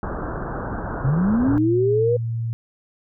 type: low-pass noise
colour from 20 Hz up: pink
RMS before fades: -28 dBFS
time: 0.03-1.58 s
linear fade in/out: 0 ms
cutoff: 1600 Hz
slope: 96 dB/octave
type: linear sweep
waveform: sine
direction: up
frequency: 123.47 to 493.9 Hz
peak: -16 dBFS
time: 1.04-2.17 s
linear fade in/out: 10 ms
type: tone with pitch glide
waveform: sine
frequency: 116.8 to 114.93 Hz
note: A#2 to A#2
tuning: +4 to -24 cents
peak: -22 dBFS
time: 1.48-2.53 s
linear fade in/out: 0 ms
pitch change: -28 cents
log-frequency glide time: 1.91-2.25 s
effects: none